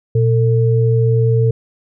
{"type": "tone pair together", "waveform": "sine", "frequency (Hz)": [119.4, 448.5], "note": ["A#2", "A4"], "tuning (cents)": [42, 33], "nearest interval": "octave + major seventh", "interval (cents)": 2291, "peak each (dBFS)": [-11, -17], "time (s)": [0.15, 1.51], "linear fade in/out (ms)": 5, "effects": []}